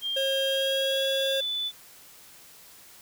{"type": "tone with pitch glide", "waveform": "sine", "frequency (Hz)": [3200, 3490], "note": ["G7", "A7"], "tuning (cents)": [35, -15], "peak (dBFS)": -27, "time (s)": [0.01, 1.72], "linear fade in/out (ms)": 50, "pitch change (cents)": 150, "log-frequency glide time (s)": [0.45, 1.38]}
{"type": "tone", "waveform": "square", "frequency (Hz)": 540, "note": "C#5", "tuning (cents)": -45, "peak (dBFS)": -27, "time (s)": [0.16, 1.41], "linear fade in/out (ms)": 10}
{"effects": ["white hiss -51 dBFS RMS until 3.01 s"]}